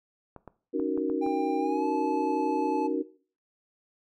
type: clicks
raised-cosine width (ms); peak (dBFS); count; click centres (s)
1; -29; 6; 0.363 / 0.477 / 0.798 / 0.976 / 1.099 / 1.264
type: chord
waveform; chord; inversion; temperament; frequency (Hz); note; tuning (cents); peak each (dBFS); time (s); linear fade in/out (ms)
sine; D# minor seventh; third; just; 280 / 311.1 / 373.4 / 466.7; C#4 / D#4 / F#4 / A#4; +18 / 0 / +16 / +2; -31; 0.73-3.03; 20
type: tone with pitch glide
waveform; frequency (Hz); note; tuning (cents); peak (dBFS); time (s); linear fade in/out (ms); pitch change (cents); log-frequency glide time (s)
triangle; 796 to 863; G5 to A5; +26 to -34; -29; 1.21-2.88; 20; +140; 1.59-1.86
effects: noise-tail reverb RT60 0.4 s tail -17 dB re dry